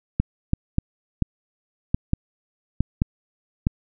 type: clicks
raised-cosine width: 5 ms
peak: -6 dBFS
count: 9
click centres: 0.2 / 0.534 / 0.784 / 1.223 / 1.945 / 2.134 / 2.806 / 3.019 / 3.669 s
effects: none